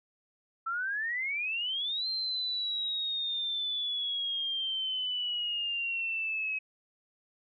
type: exponential two-way sweep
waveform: sine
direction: up then down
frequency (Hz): 1318.5 to 4162 to 2547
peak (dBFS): -30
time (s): 0.66-6.59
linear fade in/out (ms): 10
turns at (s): 2.08
effects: none